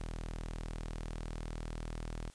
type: tone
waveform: sawtooth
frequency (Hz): 40.18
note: E1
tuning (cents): -44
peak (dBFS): -35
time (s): 0-2.3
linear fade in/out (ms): 0
effects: white hiss -62 dBFS RMS until 2.34 s + resampled to 22050 Hz